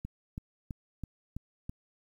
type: click train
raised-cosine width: 5 ms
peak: -25 dBFS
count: 6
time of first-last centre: 0.05-1.695 s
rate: 3.04 Hz
effects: 10-bit